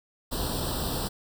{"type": "noise with comb filter", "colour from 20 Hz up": "pink", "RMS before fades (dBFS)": -30, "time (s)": [0.31, 1.09], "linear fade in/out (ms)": 20, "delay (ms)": 0.23, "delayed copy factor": 0.95, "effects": []}